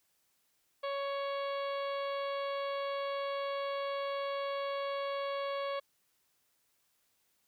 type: harmonic tone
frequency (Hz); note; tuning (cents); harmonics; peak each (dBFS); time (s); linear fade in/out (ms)
557; C#5; +8; 1 / 2 / 3 / 4 / 5 / 6 / 7 / 8; -35 / -39 / -49 / -48 / -52 / -49 / -56 / -55; 0.83-5.8; 10
effects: white hiss -75 dBFS RMS until 7.47 s